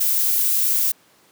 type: noise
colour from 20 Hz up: violet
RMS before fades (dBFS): -19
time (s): 0-0.92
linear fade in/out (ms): 10
effects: pink hiss -55 dBFS RMS until 1.31 s + high-pass 200 Hz 12 dB/octave